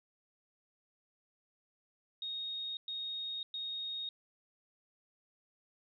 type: tone bursts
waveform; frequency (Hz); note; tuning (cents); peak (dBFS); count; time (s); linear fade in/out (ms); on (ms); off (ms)
sine; 3729; A#7; 0; -37; 3; 2.22-4.09; 2; 550; 110
effects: none